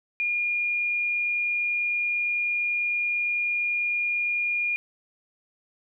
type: tone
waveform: sine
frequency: 2423 Hz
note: D#7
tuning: 47 cents flat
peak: -23 dBFS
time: 0.2-4.76 s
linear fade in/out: 0 ms
effects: none